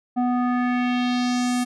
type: tone with low-pass filter sweep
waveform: square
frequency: 246.9 Hz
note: B3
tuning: in tune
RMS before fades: -22 dBFS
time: 0.16-1.65 s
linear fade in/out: 20 ms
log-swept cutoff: 780 to 10000 Hz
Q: 1.9
effects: none